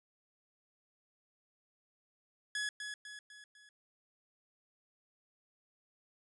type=tone with echo; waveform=sawtooth; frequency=1689 Hz; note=G#6; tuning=29 cents sharp; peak=-31 dBFS; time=2.55-2.69 s; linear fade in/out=2 ms; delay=250 ms; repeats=4; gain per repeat=-6 dB; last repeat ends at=3.69 s; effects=resampled to 24000 Hz